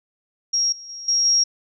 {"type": "tone with level steps", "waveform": "sine", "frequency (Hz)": 5600, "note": "F8", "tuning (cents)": 4, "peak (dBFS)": [-17, -36, -32, -16, -14], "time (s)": [0.53, 1.44], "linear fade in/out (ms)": 10, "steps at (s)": [0.72, 0.89, 1.08, 1.25], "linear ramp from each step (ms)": 5, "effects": []}